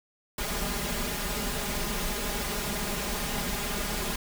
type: noise with comb filter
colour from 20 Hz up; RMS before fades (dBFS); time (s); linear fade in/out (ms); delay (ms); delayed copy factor
pink; -31; 0.38-4.16; 5; 4.9; +0.9
effects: none